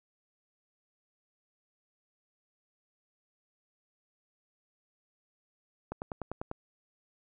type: click train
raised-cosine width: 1 ms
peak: -22 dBFS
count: 7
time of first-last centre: 5.92-6.514 s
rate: 10.1 Hz
effects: none